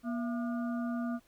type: harmonic tone with a mistuned harmonic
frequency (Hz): 240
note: B3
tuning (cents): -49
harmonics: 1 / 3 / 5 / 6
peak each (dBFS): -32 / -42 / -46 / -48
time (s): 0.03-1.2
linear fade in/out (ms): 50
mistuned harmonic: 3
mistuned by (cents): -120
effects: pink hiss -67 dBFS RMS until 1.27 s